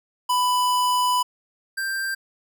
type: tone pair in turn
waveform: square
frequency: 994 / 1577.9 Hz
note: B5 / G6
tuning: +11 / +11 cents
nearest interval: minor sixth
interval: 800 cents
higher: second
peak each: -19 / -25 dBFS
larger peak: first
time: 0.29-1.23 / 1.77-2.15 s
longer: first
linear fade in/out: 10 ms
effects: none